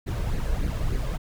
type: noise with flanger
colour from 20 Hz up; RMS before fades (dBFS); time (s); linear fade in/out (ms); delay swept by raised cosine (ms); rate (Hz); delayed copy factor
brown; -26; 0.06-1.18; 20; 0.44 to 1.94; 3.4; +0.55
effects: none